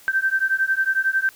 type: beating tone pair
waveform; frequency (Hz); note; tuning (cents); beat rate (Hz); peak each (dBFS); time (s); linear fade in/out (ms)
sine; 1553 / 1564; G6 / G6; -17 / -4; 11; -21; 0.08-1.29; 0
effects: white hiss -49 dBFS RMS until 1.35 s